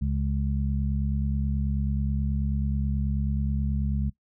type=harmonic tone; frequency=69.3 Hz; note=C#2; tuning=in tune; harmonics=1 / 2 / 3; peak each=-26 / -29 / -31 dBFS; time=0.01-4.1 s; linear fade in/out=10 ms; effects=noise-tail reverb RT60 0.1 s tail -19 dB re dry